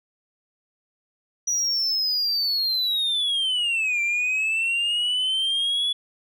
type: linear two-way sweep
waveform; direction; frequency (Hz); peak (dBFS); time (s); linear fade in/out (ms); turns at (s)
sine; down then up; 5860 to 2349 to 3420; -18; 1.47-5.93; 10; 4.01
effects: tanh soft clip ceiling -20 dBFS